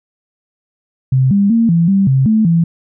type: tone with pitch steps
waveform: sine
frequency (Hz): 130.9 / 200.3 / 229.4 / 168.1 / 195.6 / 133.4 / 218.5 / 167.2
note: C3 / G3 / A#3 / E3 / G3 / C3 / A3 / E3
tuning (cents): +1 / +38 / -28 / +34 / -4 / +34 / -12 / +25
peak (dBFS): -8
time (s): 1.12-2.64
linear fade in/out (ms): 5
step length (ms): 190
effects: none

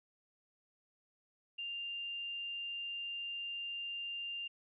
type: tone with hard clipping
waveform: triangle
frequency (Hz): 2794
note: F7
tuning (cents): 0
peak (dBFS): -39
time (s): 1.58-4.48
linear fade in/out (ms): 10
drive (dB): 3
effects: resampled to 22050 Hz

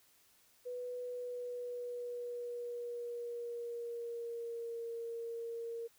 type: tone with pitch glide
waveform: sine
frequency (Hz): 493.9 to 463.5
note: B4 to A#4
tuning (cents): 0 to -10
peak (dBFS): -39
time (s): 0.65-5.88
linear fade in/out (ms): 20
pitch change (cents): -110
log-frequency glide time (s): 0.99-4.88
effects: white hiss -68 dBFS RMS until 5.98 s

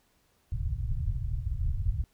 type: low-pass noise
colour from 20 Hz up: pink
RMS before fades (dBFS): -30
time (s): 0.52-2.04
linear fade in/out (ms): 2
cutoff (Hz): 130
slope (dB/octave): 48
effects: pink hiss -69 dBFS RMS until 2.13 s

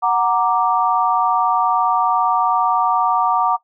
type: chord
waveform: sine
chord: Gb augmented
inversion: none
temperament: equal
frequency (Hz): 740 / 932.3 / 1174.7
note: Gb5 / Bb5 / D6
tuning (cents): 0 / 0 / 0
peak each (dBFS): -18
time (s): 0.02-3.57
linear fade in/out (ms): 20
effects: noise-tail reverb RT60 0.1 s tail -18 dB re dry

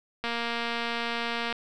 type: click train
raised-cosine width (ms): 0.3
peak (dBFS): -15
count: 302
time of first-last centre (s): 0.24-1.526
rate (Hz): 234
effects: none

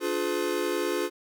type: chord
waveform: square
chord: D diminished seventh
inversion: none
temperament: just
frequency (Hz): 293.7 / 352.4 / 422.9 / 507.5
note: D4 / F4 / Ab4 / Cb5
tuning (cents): 0 / +16 / +31 / +47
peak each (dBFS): -35 / -30 / -32 / -34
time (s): 0-1.1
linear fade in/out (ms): 50
effects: none

